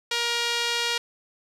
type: tone with band-pass filter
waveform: sawtooth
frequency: 472.3 Hz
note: A#4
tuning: 23 cents sharp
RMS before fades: -26 dBFS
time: 0.11-0.98 s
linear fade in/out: 5 ms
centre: 3600 Hz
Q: 1.2
effects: resampled to 32000 Hz + 8-bit